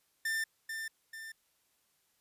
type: tone with echo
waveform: 45% pulse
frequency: 1790 Hz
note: A6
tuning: 29 cents sharp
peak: -31 dBFS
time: 0.25-0.44 s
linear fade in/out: 5 ms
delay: 440 ms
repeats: 2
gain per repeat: -6 dB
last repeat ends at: 1.32 s
effects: white hiss -74 dBFS RMS until 2.2 s + resampled to 32000 Hz